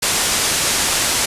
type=low-pass noise; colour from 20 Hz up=white; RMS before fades=-18 dBFS; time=0.02-1.26 s; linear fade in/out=10 ms; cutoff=9900 Hz; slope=24 dB/octave; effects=resampled to 32000 Hz